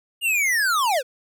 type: linear sweep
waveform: square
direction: down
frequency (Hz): 2872 to 466.2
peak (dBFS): -19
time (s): 0.21-1.03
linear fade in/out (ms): 50
effects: none